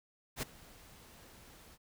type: noise with ADSR envelope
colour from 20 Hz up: pink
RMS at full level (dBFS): -35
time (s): 0.36-1.78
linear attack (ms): 66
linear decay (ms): 9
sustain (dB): -22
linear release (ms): 43
effects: none